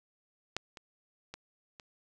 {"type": "clicks", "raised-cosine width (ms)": 0.2, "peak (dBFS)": [-15, -29, -25, -30], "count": 4, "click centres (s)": [0.566, 0.772, 1.34, 1.798], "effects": []}